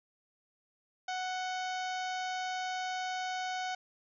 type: harmonic tone with a mistuned harmonic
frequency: 740 Hz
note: F#5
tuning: in tune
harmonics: 1 / 2 / 3 / 4 / 5 / 6 / 7 / 8 / 9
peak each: -35 / -41 / -45 / -47 / -49 / -51 / -52 / -53 / -54 dBFS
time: 1.08-3.75 s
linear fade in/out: 5 ms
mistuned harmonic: 4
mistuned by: +41 cents
effects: none